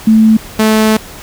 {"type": "tone pair in turn", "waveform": ["sine", "sawtooth"], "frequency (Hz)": [220, 217.7], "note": ["A3", "A3"], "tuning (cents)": [0, -18], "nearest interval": "unison", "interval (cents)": 18, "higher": "first", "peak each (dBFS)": -3, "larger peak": "neither", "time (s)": [[0.07, 0.37], [0.59, 0.97]], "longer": "second", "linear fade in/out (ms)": 5, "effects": ["pink hiss -31 dBFS RMS until 1.22 s"]}